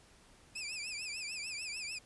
20% pulse tone with vibrato, 2489 Hz, D#7, in tune, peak -34 dBFS, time 0.55-1.99 s, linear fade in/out 10 ms, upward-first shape triangle, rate 6.7 Hz, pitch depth 150 cents each way, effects pink hiss -62 dBFS RMS until 2.05 s + resampled to 24000 Hz

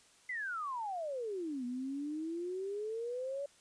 sine exponential two-way sweep, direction down then up, 2066 to 241 to 574 Hz, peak -36 dBFS, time 0.29-3.46 s, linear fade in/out 5 ms, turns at 1.65 s, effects white hiss -64 dBFS RMS until 3.6 s + resampled to 22050 Hz

